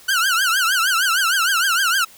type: tone with vibrato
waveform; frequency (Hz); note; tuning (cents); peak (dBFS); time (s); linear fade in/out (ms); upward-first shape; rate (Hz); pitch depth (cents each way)
sawtooth; 1457; F#6; -27; -12; 0.08-2.05; 10; triangle; 6.5; 210
effects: white hiss -46 dBFS RMS until 2.17 s